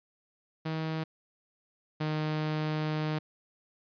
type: tone pair in turn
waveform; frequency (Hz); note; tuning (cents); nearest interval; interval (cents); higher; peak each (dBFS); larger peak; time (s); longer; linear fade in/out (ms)
sawtooth; 159 / 154.21; D#3 / D#3; +38 / -15; minor second; 53; first; -27 / -25; second; 0.65-1.04 / 2-3.19; second; 10
effects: resampled to 11025 Hz